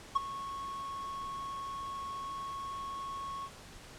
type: tone with ADSR envelope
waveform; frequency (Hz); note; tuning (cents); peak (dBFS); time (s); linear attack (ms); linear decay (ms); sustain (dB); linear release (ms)
triangle; 1100; C#6; -14; -20; 0.15-3.5; 14; 16; -16; 58
effects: pink hiss -51 dBFS RMS until 3.98 s + low-pass 9000 Hz 12 dB/octave